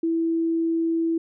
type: tone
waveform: sine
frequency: 329.6 Hz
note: E4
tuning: in tune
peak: -20 dBFS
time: 0.03-1.18 s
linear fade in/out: 5 ms
effects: none